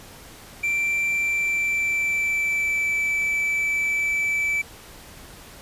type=tone with pitch glide; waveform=triangle; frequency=2349 to 2314 Hz; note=D7 to D7; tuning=0 to -26 cents; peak=-19 dBFS; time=0.63-4.62 s; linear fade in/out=10 ms; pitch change=-26 cents; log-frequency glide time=1.22-3.03 s; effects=pink hiss -44 dBFS RMS until 5.61 s + resampled to 32000 Hz